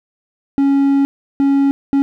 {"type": "tone bursts at uneven times", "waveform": "triangle", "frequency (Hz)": 277.2, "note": "C#4", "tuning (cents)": 0, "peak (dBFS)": -8, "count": 3, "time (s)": [[0.58, 1.05], [1.4, 1.71], [1.93, 2.02]], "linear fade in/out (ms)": 0, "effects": []}